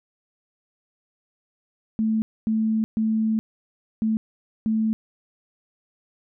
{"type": "tone bursts at uneven times", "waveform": "sine", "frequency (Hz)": 220, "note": "A3", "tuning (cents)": 0, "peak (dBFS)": -19, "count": 5, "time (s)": [[1.99, 2.22], [2.47, 2.84], [2.97, 3.39], [4.02, 4.17], [4.66, 4.93]], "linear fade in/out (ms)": 0, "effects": []}